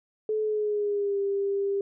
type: tone with pitch glide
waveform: sine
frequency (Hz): 431.2 to 397.7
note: A4 to G4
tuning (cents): -35 to +25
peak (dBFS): -24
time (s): 0.29-1.81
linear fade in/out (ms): 2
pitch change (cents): -140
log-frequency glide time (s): 0.42-1.19
effects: none